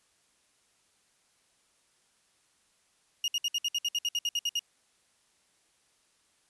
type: tone bursts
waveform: 35% pulse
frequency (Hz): 2856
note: F7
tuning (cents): +38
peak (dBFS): -25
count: 14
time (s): 3.24-4.593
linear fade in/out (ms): 2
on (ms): 40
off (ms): 61
effects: white hiss -69 dBFS RMS until 6.49 s + resampled to 24000 Hz